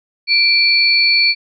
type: tone pair together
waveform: sine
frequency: 2347 / 4431 Hz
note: D7 / C#8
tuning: -2 / -2 cents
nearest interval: major seventh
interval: 1100 cents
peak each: -13 / -12 dBFS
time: 0.27-1.35 s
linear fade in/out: 50 ms
effects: none